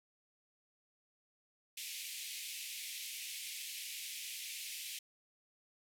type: band-pass noise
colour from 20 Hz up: pink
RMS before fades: -45 dBFS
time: 1.77-4.99 s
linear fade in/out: 5 ms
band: 2200 to 15000 Hz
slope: 48 dB/octave
effects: none